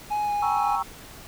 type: tone with vibrato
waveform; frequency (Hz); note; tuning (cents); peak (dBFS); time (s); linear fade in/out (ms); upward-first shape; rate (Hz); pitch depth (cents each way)
triangle; 830.6; G#5; 0; -21; 0.1-0.77; 20; sine; 3; 15
type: chord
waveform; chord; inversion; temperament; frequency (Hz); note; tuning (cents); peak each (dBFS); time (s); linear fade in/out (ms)
sine; G diminished seventh; none; equal; 784 / 932.3 / 1108.7 / 1318.5; G5 / Bb5 / Db6 / Fb6; 0 / 0 / 0 / 0; -29; 0.42-0.83; 10
effects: tanh soft clip ceiling -10 dBFS + pink hiss -44 dBFS RMS until 1.27 s